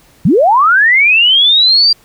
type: linear sweep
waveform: sine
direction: up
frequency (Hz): 129.1 to 4769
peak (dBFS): -5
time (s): 0.25-1.93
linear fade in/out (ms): 5
effects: pink hiss -47 dBFS RMS until 2.04 s